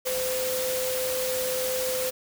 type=tone in noise; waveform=sine; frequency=512 Hz; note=C5; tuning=38 cents flat; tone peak=-27 dBFS; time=0.05-2.11 s; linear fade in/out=20 ms; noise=white; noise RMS=-31 dBFS; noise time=0.05-2.11 s; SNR=+1 dB; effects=none